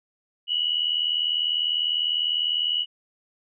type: tone pair together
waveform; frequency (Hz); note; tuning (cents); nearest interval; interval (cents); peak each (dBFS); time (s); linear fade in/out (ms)
sine; 2900 / 2980; F#7 / F#7; -35 / +12; unison; 47; -24 / -25; 0.47-2.86; 50
effects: none